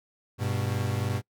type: tone pair together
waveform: 40% pulse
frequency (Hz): 100.18 / 123.47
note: G2 / B2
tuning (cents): +38 / 0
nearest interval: major third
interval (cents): 362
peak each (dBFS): -28 / -29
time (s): 0.38-1.22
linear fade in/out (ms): 50
effects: noise-tail reverb RT60 0.1 s tail -24 dB re dry